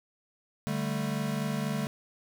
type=chord; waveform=square; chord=D suspended fourth; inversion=none; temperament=equal; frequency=146.83 / 196 / 220 Hz; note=D3 / G3 / A3; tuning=0 / 0 / 0 cents; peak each=-34 / -35 / -34 dBFS; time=0.67-1.87 s; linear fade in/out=0 ms; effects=none